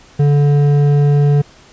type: tone with hard clipping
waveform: sine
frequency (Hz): 144.6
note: D3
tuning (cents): -27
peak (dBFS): -10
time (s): 0.19-1.42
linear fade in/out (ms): 10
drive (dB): 8
effects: pink hiss -44 dBFS RMS until 1.72 s + resampled to 16000 Hz